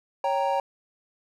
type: chord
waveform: triangle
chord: G diminished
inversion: second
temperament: equal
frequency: 554.4 / 784 / 932.3 Hz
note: Db5 / G5 / Bb5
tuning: 0 / 0 / 0 cents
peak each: -25 dBFS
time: 0.24-0.6 s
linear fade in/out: 2 ms
effects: none